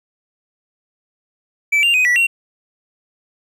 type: tone with pitch steps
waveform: triangle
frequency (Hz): 2314 / 2788 / 2506 / 1949 / 2740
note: D7 / F7 / D#7 / B6 / F7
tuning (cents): -26 / -4 / +12 / -23 / -34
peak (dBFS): -10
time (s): 1.72-2.27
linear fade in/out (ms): 10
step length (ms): 110
effects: none